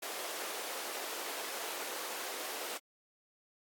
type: high-pass noise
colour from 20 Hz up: pink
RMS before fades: -41 dBFS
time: 0.02-2.78 s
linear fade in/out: 10 ms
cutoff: 380 Hz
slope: 24 dB/octave
effects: AAC 64 kbps